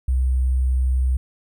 sine tone with sample-and-hold, 64.1 Hz, C2, 35 cents flat, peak -16 dBFS, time 0.08-1.17 s, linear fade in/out 5 ms, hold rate 8820 Hz, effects none

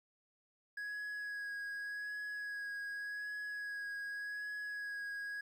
triangle tone with vibrato, 1663 Hz, G#6, 2 cents sharp, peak -38 dBFS, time 0.77-5.41 s, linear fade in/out 5 ms, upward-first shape sine, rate 0.86 Hz, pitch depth 16 cents each way, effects 12-bit

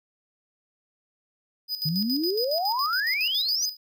square tone with tremolo, 4978 Hz, D#8, in tune, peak -26 dBFS, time 1.68-3.77 s, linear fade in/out 50 ms, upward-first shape square, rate 7.2 Hz, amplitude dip 70%
sine exponential sweep, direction up, 147.3 to 6410 Hz, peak -24 dBFS, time 1.85-3.66 s, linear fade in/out 10 ms
effects none

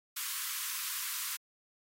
white high-pass noise, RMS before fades -37 dBFS, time 0.16-1.37 s, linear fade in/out 10 ms, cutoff 1000 Hz, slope 96 dB/octave, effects AAC 48 kbps

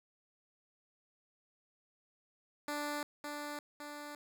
10% pulse tone with echo, 293.7 Hz, D4, in tune, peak -28 dBFS, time 2.68-3.03 s, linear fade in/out 2 ms, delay 560 ms, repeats 2, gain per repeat -4 dB, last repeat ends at 4.15 s, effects none

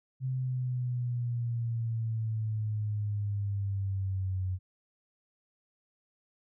sine exponential sweep, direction down, 130.81 to 92.1 Hz, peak -29 dBFS, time 0.2-4.59 s, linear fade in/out 50 ms, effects none

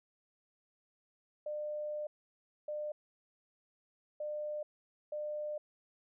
sine tone bursts at uneven times, 600 Hz, D5, 37 cents sharp, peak -36 dBFS, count 4, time 1.46-2.07 / 2.68-2.92 / 4.2-4.63 / 5.12-5.58 s, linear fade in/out 5 ms, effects none

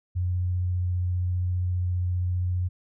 sine tone with vibrato, 89.9 Hz, F#2, 49 cents flat, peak -23 dBFS, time 0.15-2.69 s, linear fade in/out 20 ms, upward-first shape triangle, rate 15 Hz, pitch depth 14 cents each way, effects none

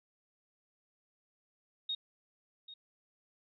sine tone with echo, 3729 Hz, A#7, in tune, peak -33 dBFS, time 1.89-1.95 s, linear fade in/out 5 ms, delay 790 ms, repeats 1, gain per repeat -14 dB, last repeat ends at 2.74 s, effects none

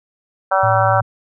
harmonic tone, 191.5 Hz, G3, 40 cents flat, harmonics 3 / 4 / 5 / 6 / 7 / 8, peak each -18 / -17 / -20 / -23 / -19 / -24 dBFS, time 0.51-1.01 s, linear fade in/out 10 ms
sine tone, 112 Hz, A2, 31 cents sharp, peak -19 dBFS, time 0.63-1.02 s, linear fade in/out 5 ms
effects none

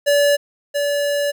square tone pair in turn, 575 / 575 Hz, D5 / D5, -37 / -37 cents, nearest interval unison, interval 0 cents, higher neither, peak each -13 / -18 dBFS, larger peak first, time 0.06-0.37 / 0.74-1.32 s, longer second, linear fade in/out 20 ms, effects none

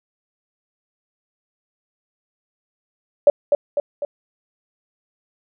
sine tone with echo, 578 Hz, D5, 28 cents flat, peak -6 dBFS, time 3.27-3.3 s, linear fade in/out 2 ms, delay 250 ms, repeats 3, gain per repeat -5 dB, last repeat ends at 4.05 s, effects none

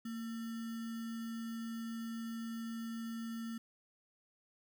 sine tone with sample-and-hold, 228.8 Hz, A#3, 32 cents flat, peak -39 dBFS, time 0.05-3.58 s, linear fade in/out 5 ms, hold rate 1575 Hz, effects none

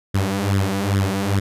sawtooth tone with flanger, 98.3 Hz, G2, 5 cents sharp, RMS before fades -20 dBFS, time 0.14-1.4 s, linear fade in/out 10 ms, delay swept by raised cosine 0.56 to 6.16 ms, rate 2.4 Hz, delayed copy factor +0.8, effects resampled to 32000 Hz

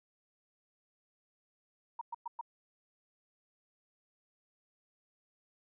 sine tone bursts, 941 Hz, A#5, 16 cents sharp, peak -36 dBFS, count 4, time 1.99-2.412 s, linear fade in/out 5 ms, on 23 ms, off 110 ms, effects none

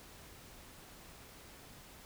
silence, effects pink hiss -55 dBFS RMS until 2.05 s

